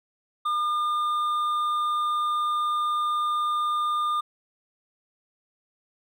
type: tone with hard clipping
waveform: triangle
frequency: 1208 Hz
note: D6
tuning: 48 cents sharp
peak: -24 dBFS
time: 0.45-4.21 s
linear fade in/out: 10 ms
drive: 8 dB
effects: none